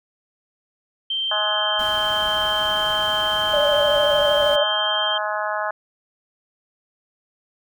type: tone with pitch glide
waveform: sine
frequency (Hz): 3136 to 3156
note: G7 to G7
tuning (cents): 0 to +11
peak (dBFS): -21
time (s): 1.1-5.18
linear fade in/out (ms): 5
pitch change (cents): +11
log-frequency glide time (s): 3.64-4.94
type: harmonic tone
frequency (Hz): 210.9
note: G#3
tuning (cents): +27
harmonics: 3 / 4 / 5 / 6 / 7 / 8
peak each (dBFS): -27 / -28 / -29 / -30 / -30 / -31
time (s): 1.31-5.71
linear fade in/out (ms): 5
type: noise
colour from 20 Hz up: pink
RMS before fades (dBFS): -37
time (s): 1.79-4.56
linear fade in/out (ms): 5
type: tone with vibrato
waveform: sine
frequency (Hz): 587.3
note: D5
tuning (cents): 0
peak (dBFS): -17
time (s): 3.53-4.64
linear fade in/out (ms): 10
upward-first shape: sine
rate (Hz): 13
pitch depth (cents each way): 44
effects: none